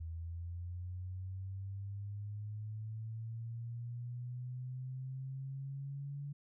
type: linear sweep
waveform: sine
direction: up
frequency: 81.1 to 143.2 Hz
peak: -40 dBFS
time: 0-6.33 s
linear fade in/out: 10 ms
effects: none